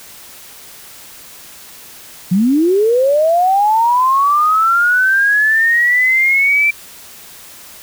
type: linear sweep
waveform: sine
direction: up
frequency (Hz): 170.4 to 2349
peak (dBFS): -9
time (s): 2.31-6.71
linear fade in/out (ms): 10
effects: white hiss -37 dBFS RMS until 7.82 s